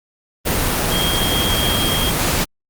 sine tone in noise, 3238 Hz, G#7, 45 cents flat, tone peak -20 dBFS, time 0.9-2.12 s, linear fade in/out 20 ms, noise pink, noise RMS -18 dBFS, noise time 0.45-2.45 s, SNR -5 dB, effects Opus 32 kbps

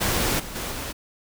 pink noise with level steps, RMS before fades -23 / -36 / -30 / -32 dBFS, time 0-0.93 s, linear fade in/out 20 ms, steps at 0.39 / 0.55 / 0.71 s, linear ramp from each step 10 ms, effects none

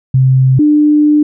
sine tone pair in turn, 131 / 298.8 Hz, C3 / D4, +2 / +30 cents, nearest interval octave + major second, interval 1428 cents, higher second, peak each -5 dBFS, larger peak neither, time 0.14-0.59 / 0.59-1.23 s, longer second, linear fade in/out 5 ms, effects none

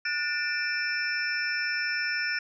sine tone cluster, 1454 / 1780 / 2361 / 2614 / 5330 Hz, F#6 / A6 / D7 / E7 / E8, -31 / +20 / +9 / -15 / +18 cents, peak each -31 / -32 / -33 / -40 / -34 dBFS, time 0.05-2.39 s, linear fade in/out 5 ms, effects none

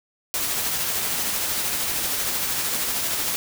white noise with tremolo, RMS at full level -24 dBFS, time 0.34-3.36 s, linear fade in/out 0 ms, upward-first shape sine, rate 13 Hz, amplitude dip 25%, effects none

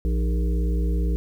harmonic tone with a mistuned harmonic, 58 Hz, A#1, 8 cents flat, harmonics 1 / 3 / 5 / 7 / 8, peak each -20 / -30 / -34 / -37 / -38 dBFS, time 0.05-1.16 s, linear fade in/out 0 ms, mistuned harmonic 5, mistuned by +110 cents, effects 9-bit

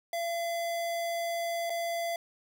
square tone with dropouts, 679 Hz, F5, 49 cents flat, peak -31 dBFS, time 0.13-2.16 s, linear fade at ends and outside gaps 2 ms, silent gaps 1.697-1.702 s, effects none

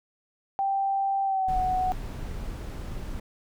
sine tone with pitch glide, 784 to 742.1 Hz, G5 to F#5, 0 to +5 cents, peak -23 dBFS, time 0.59-1.92 s, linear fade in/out 0 ms, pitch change -95 cents, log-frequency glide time 1.24-1.58 s
brown noise, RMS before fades -34 dBFS, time 1.48-3.2 s, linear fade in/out 5 ms
effects none

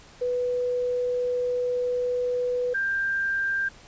sine tone pair in turn, 493.9 / 1587.2 Hz, B4 / G6, 0 / +21 cents, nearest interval octave + minor sixth, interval 2021 cents, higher second, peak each -23 dBFS, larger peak neither, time 0.21-2.74 / 2.74-3.69 s, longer first, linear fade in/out 10 ms, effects pink hiss -50 dBFS RMS until 3.87 s + resampled to 16000 Hz

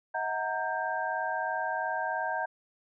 sine tone cluster, 636 / 739 / 923 / 1583 Hz, D#5 / F#5 / A#5 / G6, +38 / -2 / -17 / +17 cents, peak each -36 / -34 / -34 / -34 dBFS, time 0.14-2.46 s, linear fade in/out 10 ms, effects none

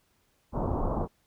pink low-pass noise, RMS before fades -29 dBFS, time 0.52-1.08 s, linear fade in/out 50 ms, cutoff 1100 Hz, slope 48 dB/octave, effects pink hiss -70 dBFS RMS until 1.26 s

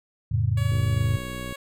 sine chord, F augmented, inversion none, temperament equal, 87.31 / 110 / 138.59 Hz, F2 / A2 / C#3, 0 / 0 / 0 cents, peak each -26 / -22 / -27 dBFS, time 0.31-1.18 s, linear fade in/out 10 ms
10% pulse tone with pitch glide, 565 to 555.3 Hz, C#5 to C#5, +33 to +3 cents, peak -27 dBFS, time 0.57-1.56 s, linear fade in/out 5 ms, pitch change -30 cents, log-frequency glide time 0.91-1.14 s
click train, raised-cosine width 3 ms, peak -23 dBFS, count 51, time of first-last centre 0.72-1.525 s, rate 62.1 Hz
effects none

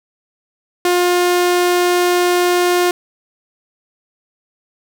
sawtooth tone, 355.3 Hz, F4, 30 cents sharp, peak -8 dBFS, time 0.85-2.91 s, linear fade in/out 2 ms, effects none

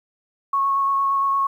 sine tone with vibrato, 1100 Hz, C#6, 14 cents flat, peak -17 dBFS, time 0.53-1.47 s, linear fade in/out 5 ms, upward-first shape square, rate 8.7 Hz, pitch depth 9 cents each way, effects 9-bit

